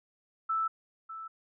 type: tone with echo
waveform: sine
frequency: 1318.5 Hz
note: E6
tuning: in tune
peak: -27 dBFS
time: 0.49-0.68 s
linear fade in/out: 10 ms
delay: 600 ms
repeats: 1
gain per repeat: -12 dB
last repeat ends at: 1.28 s
effects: none